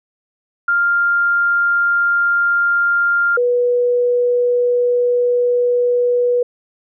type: tone pair in turn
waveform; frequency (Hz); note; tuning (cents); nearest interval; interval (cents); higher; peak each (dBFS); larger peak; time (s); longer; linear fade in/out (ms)
sine; 1398 / 487.9; F6 / B4; +1 / -21; octave + tritone; 1822; first; -12; neither; 0.68-3.37 / 3.37-6.43; second; 5
effects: none